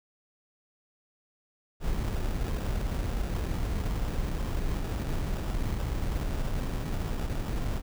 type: noise with sample-and-hold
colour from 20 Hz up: brown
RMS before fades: -30 dBFS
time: 1.8-7.82 s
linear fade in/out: 50 ms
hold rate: 2100 Hz
effects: none